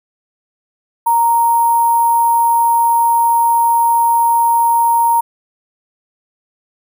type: tone with sample-and-hold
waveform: sine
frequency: 932.3 Hz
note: A#5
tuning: in tune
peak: -9 dBFS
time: 1.06-5.21 s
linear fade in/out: 10 ms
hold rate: 11025 Hz
effects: none